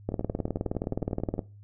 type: two click trains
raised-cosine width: 2 ms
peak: -24 / -15 dBFS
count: 15 / 26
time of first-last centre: 0.12-1.381 / 0.09-1.392 s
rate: 11.1 / 19.2 Hz
effects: noise-tail reverb RT60 0.3 s tail -19 dB re dry + added 102 Hz sine -47 dBFS peak until 1.63 s